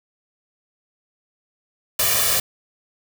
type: noise with comb filter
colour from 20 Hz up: white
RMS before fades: -19 dBFS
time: 1.99-2.4 s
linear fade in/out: 5 ms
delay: 1.7 ms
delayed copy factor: +0.9
effects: none